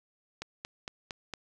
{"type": "click train", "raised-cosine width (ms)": 0.2, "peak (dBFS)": -20, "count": 5, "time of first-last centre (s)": [0.42, 1.337], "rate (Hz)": 4.36, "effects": []}